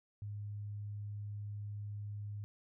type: tone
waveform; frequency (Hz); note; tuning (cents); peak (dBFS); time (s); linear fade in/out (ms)
sine; 103.3; G#2; -9; -40; 0.22-2.44; 0
effects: none